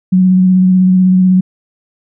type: tone with vibrato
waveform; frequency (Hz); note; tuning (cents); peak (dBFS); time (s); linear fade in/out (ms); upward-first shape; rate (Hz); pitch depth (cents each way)
sine; 185; F#3; 0; -5; 0.12-1.41; 10; square; 16; 15
effects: none